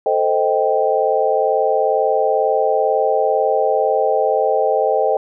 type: chord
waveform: sine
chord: A half-diminished seventh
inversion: none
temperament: equal with one note detuned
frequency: 440 / 520.2 / 622.3 / 784 Hz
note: A4 / C5 / Eb5 / G5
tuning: 0 / -10 / 0 / 0 cents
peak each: -19 dBFS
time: 0.06-5.17 s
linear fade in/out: 2 ms
effects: none